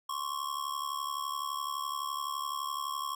square ring-modulated tone, 1089 Hz, C#6, 31 cents flat, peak -31 dBFS, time 0.09-3.15 s, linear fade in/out 5 ms, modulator 35.9 Hz, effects none

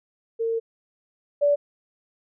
sine tone pair in turn, 455.6 / 578.2 Hz, A#4 / D5, -40 / -27 cents, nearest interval major third, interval 413 cents, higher second, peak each -22 / -16 dBFS, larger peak second, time 0.39-0.6 / 1.41-1.56 s, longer first, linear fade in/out 20 ms, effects none

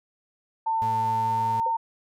sine tone with pitch glide, 896 to 911.7 Hz, A5 to A#5, +31 to -39 cents, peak -22 dBFS, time 0.66-1.77 s, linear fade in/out 10 ms, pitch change +30 cents, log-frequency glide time 1.08-1.5 s
35% pulse tone, 110.9 Hz, A2, 14 cents sharp, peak -31 dBFS, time 0.82-1.6 s, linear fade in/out 0 ms
sine tone with exponential decay, 511 Hz, C5, 41 cents flat, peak -28 dBFS, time 1.66-1.75 s, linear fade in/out 5 ms, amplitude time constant 18 ms
effects none

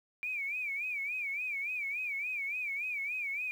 sine tone with vibrato, 2351 Hz, D7, 1 cent sharp, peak -33 dBFS, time 0.23-3.51 s, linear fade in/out 0 ms, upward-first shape sine, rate 3.5 Hz, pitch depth 130 cents each way, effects 10-bit

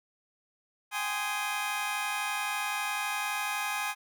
20% pulse chord, Ab major seventh, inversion third, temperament just, 778.7 / 830.6 / 1038.3 / 1245.9 Hz, G5 / Ab5 / C6 / Eb6, -12 / 0 / -14 / +2 cents, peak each -35 / -29 / -32 / -32 dBFS, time 0.91-3.95 s, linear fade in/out 50 ms, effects none

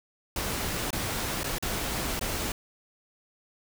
pink noise with dropouts, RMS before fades -31 dBFS, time 0.36-2.52 s, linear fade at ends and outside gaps 2 ms, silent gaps 0.906-0.929 / 1.433-1.442 / 1.584-1.625 / 2.194-2.211 s, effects none

